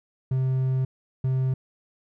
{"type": "tone pair in turn", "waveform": "triangle", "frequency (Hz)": [130.7, 130.7], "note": ["C3", "C3"], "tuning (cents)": [-1, -1], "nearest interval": "unison", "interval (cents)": 0, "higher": "neither", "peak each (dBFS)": -19, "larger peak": "neither", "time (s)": [[0.31, 0.85], [1.24, 1.54]], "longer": "first", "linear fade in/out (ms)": 5, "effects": []}